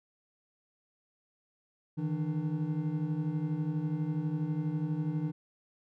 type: tone cluster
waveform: triangle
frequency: 149.1 / 161.3 / 299.8 Hz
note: D3 / E3 / D4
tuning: +27 / -37 / +36 cents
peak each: -34 / -30 / -35 dBFS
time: 1.97-5.32 s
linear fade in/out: 20 ms
effects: none